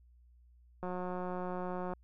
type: click train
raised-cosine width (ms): 1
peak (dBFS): -26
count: 201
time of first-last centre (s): 0.83-1.935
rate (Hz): 181
effects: added 60 Hz sine -59 dBFS peak until 2.03 s